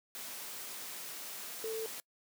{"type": "tone in noise", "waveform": "sine", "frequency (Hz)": 443.9, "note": "A4", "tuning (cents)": 15, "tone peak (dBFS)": -35, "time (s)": [1.64, 1.86], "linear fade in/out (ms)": 0, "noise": "white", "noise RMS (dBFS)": -44, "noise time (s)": [0.15, 2], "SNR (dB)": 6, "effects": ["noise-tail reverb RT60 0.1 s tail -25 dB re dry", "high-pass 200 Hz 12 dB/octave"]}